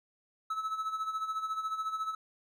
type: tone with tremolo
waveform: triangle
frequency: 1300 Hz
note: E6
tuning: 24 cents flat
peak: -28 dBFS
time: 0.5-2.15 s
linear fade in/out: 5 ms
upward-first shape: sine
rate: 14 Hz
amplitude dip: 65%
effects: none